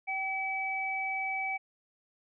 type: tone pair together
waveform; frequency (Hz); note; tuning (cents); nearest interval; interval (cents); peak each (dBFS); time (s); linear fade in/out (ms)
sine; 770 / 2291; G5 / D7; -31 / -44; octave + perfect fifth; 1887; -35 / -32; 0.07-1.58; 20
effects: none